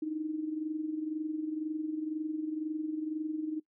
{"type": "tone with amplitude modulation", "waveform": "sine", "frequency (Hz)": 310.6, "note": "D#4", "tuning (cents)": -3, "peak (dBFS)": -29, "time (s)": [0.02, 3.6], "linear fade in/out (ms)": 5, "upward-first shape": "sine", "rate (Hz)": 22, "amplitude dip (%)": 65, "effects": ["noise-tail reverb RT60 0.1 s tail -20 dB re dry"]}